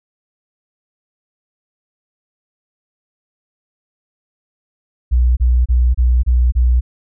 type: tone bursts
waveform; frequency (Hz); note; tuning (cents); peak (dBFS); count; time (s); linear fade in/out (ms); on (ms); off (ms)
sine; 61.3; B1; -12; -9; 6; 5.11-6.81; 20; 260; 28
effects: none